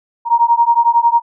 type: beating tone pair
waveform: sine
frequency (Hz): 932.3 / 943.3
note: A#5 / A#5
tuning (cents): 0 / +20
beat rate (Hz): 11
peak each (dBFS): -12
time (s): 0.25-1.22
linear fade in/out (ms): 50
effects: none